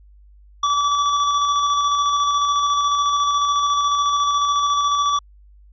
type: tone with tremolo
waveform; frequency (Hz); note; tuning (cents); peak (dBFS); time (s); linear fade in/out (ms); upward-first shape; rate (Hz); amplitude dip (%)
square; 1152; D6; -34; -16; 0.63-5.19; 5; square; 14; 25
effects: added 50 Hz sine -45 dBFS peak until 5.72 s + resampled to 16000 Hz